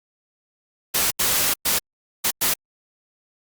white noise bursts at uneven times, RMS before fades -20 dBFS, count 5, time 0.94-1.11 / 1.19-1.54 / 1.65-1.79 / 2.24-2.31 / 2.41-2.54 s, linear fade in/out 10 ms, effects Opus 48 kbps

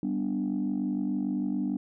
sine chord, G major, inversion none, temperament equal, 196 / 246.9 / 293.7 Hz, G3 / B3 / D4, 0 / 0 / 0 cents, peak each -30 dBFS, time 0.03-1.77 s, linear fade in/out 2 ms, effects tanh soft clip ceiling -21 dBFS

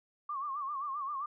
sine tone with vibrato, 1132 Hz, C#6, 36 cents sharp, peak -34 dBFS, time 0.29-1.26 s, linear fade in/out 5 ms, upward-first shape sine, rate 7.6 Hz, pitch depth 110 cents each way, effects none

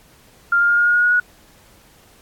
sine tone with pitch steps, 1396.9 / 1405.8 / 1414.8 / 1423.8 / 1432.9 / 1442 / 1451.2 / 1460.4 Hz, F6 / F6 / F6 / F6 / F6 / F#6 / F#6 / F#6, 0 / +11 / +22 / +33 / +44 / -45 / -34 / -23 cents, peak -12 dBFS, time 0.52-1.2 s, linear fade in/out 5 ms, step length 85 ms, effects pink hiss -51 dBFS RMS until 2.21 s + AAC 64 kbps

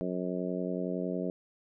harmonic tone, 90.8 Hz, F#2, 32 cents flat, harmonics 2 / 3 / 4 / 5 / 6 / 7, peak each -35 / -37 / -38 / -39 / -40 / -40 dBFS, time 0.01-1.3 s, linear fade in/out 0 ms, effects none

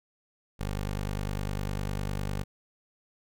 15% pulse tone, 49.93 Hz, G1, 33 cents sharp, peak -24 dBFS, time 0.59-2.44 s, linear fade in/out 20 ms, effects none

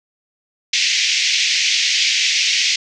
pink band-pass noise, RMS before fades -17 dBFS, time 0.73-2.76 s, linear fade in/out 5 ms, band 2100 to 6400 Hz, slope 48 dB/octave, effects none

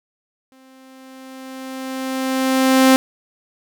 sawtooth tone with exponential growth, 262.6 Hz, C4, 6 cents sharp, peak -4 dBFS, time 0.52-2.96 s, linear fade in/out 0 ms, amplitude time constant 530 ms, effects none

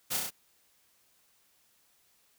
white noise with echo, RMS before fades -32 dBFS, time 0.1-0.18 s, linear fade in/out 20 ms, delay 32 ms, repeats 4, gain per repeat -2 dB, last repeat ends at 0.308 s, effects white hiss -68 dBFS RMS until 2.38 s

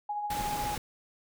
sine tone with tremolo, 830.6 Hz, G#5, in tune, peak -29 dBFS, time 0.09-0.75 s, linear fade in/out 5 ms, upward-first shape triangle, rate 14 Hz, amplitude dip 45%
pink noise, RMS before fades -37 dBFS, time 0.3-0.78 s, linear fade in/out 5 ms
click train, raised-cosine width 5 ms, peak -29 dBFS, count 4, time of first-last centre 0.41-0.777 s, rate 8.18 Hz
effects none

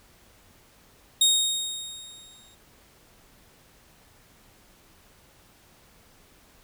25% pulse tone with exponential decay, 3729 Hz, A#7, in tune, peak -12 dBFS, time 1.21-2.55 s, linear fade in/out 5 ms, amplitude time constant 290 ms, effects pink hiss -57 dBFS RMS until 6.63 s

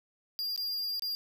square tone with dropouts, 4803 Hz, D8, 38 cents sharp, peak -32 dBFS, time 0.39-1.15 s, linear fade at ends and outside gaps 0 ms, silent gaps 0.561-0.577 / 0.995-1.022 s, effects none

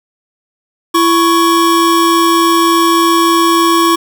square tone pair together, 335.1 / 1108.7 Hz, E4 / C#6, +29 / 0 cents, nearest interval octave + major sixth, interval 2071 cents, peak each -11 dBFS, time 0.94-3.96 s, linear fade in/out 10 ms, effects none

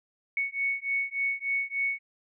sine beating tone pair, 2217 / 2220.4 Hz, C#7 / C#7, 0 / +2 cents, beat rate 3.4 Hz, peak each -30 dBFS, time 0.37-1.99 s, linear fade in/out 2 ms, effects none

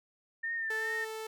sine tone with vibrato, 1803 Hz, A6, 42 cents sharp, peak -32 dBFS, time 0.43-1.05 s, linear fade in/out 10 ms, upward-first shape triangle, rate 2.4 Hz, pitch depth 52 cents each way
sawtooth tone, 440 Hz, A4, in tune, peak -34 dBFS, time 0.7-1.27 s, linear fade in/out 5 ms
effects none

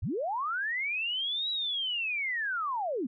sine linear two-way sweep, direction up then down, 54.8 to 3921 to 213.8 Hz, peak -29 dBFS, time 0.02-3.07 s, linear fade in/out 10 ms, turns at 1.5 s, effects none

